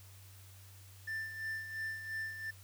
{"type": "tone with tremolo", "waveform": "triangle", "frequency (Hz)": 1776, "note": "A6", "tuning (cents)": 16, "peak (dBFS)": -34, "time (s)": [1.07, 2.51], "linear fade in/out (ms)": 10, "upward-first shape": "sine", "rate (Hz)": 2.9, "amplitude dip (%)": 60, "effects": ["added 96 Hz sine -54 dBFS peak until 2.63 s", "white hiss -60 dBFS RMS until 2.63 s"]}